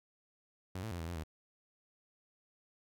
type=tone with pitch steps; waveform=sawtooth; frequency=92.7 / 111.1 / 87.1 / 81.6 / 86.9 / 78.7 Hz; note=F#2 / A2 / F2 / E2 / F2 / D#2; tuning=+4 / +17 / -4 / -17 / -8 / +20 cents; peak=-35 dBFS; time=0.75-1.236 s; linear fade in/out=5 ms; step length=81 ms; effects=none